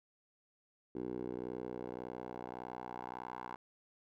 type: tone with band-pass filter sweep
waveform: 10% pulse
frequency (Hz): 61.74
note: B1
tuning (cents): 0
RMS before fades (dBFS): -44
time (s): 0.95-3.56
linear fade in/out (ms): 5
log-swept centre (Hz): 360 to 1000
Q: 2.4
effects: none